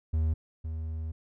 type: tone pair in turn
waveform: triangle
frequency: 79.2 / 79.8 Hz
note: D#2 / D#2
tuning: +31 / +44 cents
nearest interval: unison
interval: 13 cents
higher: second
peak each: -22 / -30 dBFS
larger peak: first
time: 0.13-0.34 / 0.64-1.12 s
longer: second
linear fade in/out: 10 ms
effects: none